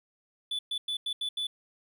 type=tone bursts at uneven times; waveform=triangle; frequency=3474 Hz; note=A7; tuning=23 cents flat; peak=-28 dBFS; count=6; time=0.51-0.59 / 0.71-0.78 / 0.88-0.97 / 1.06-1.13 / 1.21-1.29 / 1.37-1.47 s; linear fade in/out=5 ms; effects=none